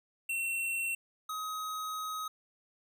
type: tone pair in turn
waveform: square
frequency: 2715 / 1264.4 Hz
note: F7 / D#6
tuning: -50 / +27 cents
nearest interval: octave + minor second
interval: 1323 cents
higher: first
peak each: -32 / -36 dBFS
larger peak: first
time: 0.29-0.95 / 1.29-2.28 s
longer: second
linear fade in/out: 5 ms
effects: none